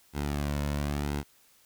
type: tone with flanger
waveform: sawtooth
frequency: 72.4 Hz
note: D2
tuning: 24 cents flat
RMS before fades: -31 dBFS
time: 0.13-1.24 s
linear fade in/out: 50 ms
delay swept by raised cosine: 1.7 to 2.54 ms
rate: 0.96 Hz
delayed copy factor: -0.55
effects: white hiss -62 dBFS RMS until 1.65 s